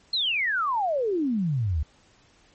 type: exponential sweep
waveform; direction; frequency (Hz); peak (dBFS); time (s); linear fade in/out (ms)
sine; down; 4287 to 69.3; -22; 0.13-1.83; 5
effects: pink hiss -59 dBFS RMS until 2.54 s + MP3 32 kbps